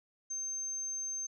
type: tone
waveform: sine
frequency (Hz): 6300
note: G8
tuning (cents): +8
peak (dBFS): -35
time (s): 0.3-1.27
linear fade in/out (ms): 10
effects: none